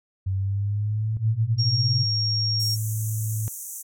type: exponential sweep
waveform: sine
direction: up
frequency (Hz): 94.5 to 130.1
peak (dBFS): -22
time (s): 0.26-2.04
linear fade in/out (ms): 10
type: tone with pitch glide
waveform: sine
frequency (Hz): 107.5 to 109.06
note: A2 to A2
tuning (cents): -40 to -15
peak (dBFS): -24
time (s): 1.17-3.48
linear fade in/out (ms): 0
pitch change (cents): +25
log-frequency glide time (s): 1.93-3.06
type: tone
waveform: sine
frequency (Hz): 5560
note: F8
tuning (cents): -9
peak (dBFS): -23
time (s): 1.58-2.76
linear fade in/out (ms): 20
type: band-pass noise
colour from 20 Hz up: pink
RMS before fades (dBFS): -36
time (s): 2.59-3.83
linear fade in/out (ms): 20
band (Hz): 6100 to 16000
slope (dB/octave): 96
effects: none